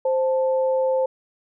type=tone pair together; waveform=sine; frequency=523.3 / 880 Hz; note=C5 / A5; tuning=0 / 0 cents; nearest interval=major sixth; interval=900 cents; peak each=-18 / -29 dBFS; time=0.05-1.06 s; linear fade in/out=5 ms; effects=none